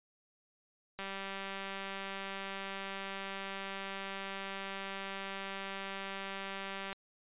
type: click train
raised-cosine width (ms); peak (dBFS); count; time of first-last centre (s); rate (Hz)
0.3; -25; 1159; 0.99-6.928; 195
effects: resampled to 8000 Hz